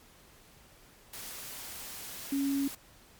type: tone in noise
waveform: sine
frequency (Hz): 277.2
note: C#4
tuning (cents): 0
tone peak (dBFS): -27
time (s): 2.32-2.68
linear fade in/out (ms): 5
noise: white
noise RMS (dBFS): -43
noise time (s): 1.13-2.75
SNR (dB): +13
effects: pink hiss -58 dBFS RMS until 3.19 s + MP3 96 kbps